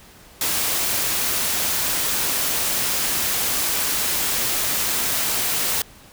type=noise; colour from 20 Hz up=white; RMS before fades=-22 dBFS; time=0.41-5.82 s; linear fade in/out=2 ms; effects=pink hiss -47 dBFS RMS until 6.12 s

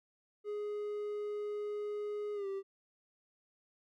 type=tone with pitch glide; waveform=triangle; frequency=416.4 to 390.8 Hz; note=G#4 to G4; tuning=+5 to -5 cents; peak=-34 dBFS; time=0.44-2.63 s; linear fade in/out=50 ms; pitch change=-110 cents; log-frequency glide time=2.34-2.47 s; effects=none

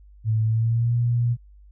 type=tone with pitch glide; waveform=sine; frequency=110.2 to 119.48 Hz; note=A2 to A#2; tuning=+3 to +43 cents; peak=-18 dBFS; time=0.24-1.37 s; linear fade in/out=50 ms; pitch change=+140 cents; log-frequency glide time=0.44-0.95 s; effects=added 50 Hz sine -46 dBFS peak until 1.71 s

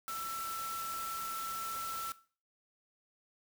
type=tone in noise; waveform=sine; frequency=1333 Hz; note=E6; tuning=19 cents sharp; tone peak=-38 dBFS; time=0.08-2.12 s; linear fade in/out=0 ms; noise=white; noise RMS=-44 dBFS; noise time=0.08-2.12 s; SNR=+3 dB; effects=noise-tail reverb RT60 0.4 s tail -17 dB re dry

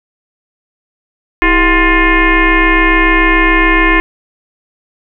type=tone with frequency modulation; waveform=sine; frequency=1046.5 Hz; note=C6; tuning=in tune; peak=-6 dBFS; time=1.42-4 s; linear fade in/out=0 ms; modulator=360 Hz; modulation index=3.6; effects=none

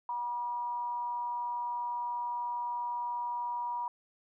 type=tone with frequency modulation; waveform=sine; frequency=963 Hz; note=B5; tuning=44 cents flat; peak=-32 dBFS; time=0.09-3.88 s; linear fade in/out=2 ms; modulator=229 Hz; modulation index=0.23; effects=none

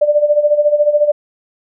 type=tone with tremolo; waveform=sine; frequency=592 Hz; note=D5; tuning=14 cents sharp; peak=-6 dBFS; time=0.01-1.12 s; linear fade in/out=10 ms; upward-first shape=sine; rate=14 Hz; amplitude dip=75%; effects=none

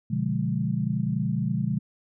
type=chord; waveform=sine; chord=B diminished seventh; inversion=none; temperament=equal with one note detuned; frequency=123.47 / 146.83 / 177.87 / 207.7 Hz; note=B2 / D3 / F3 / Ab3; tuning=0 / 0 / +32 / 0 cents; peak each=-29 dBFS; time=0.1-1.79 s; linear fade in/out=10 ms; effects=none

